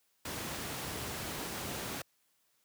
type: noise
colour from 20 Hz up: pink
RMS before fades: -39 dBFS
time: 0.25-2.02 s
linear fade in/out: 5 ms
effects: white hiss -74 dBFS RMS until 2.64 s + high-pass 80 Hz 12 dB/octave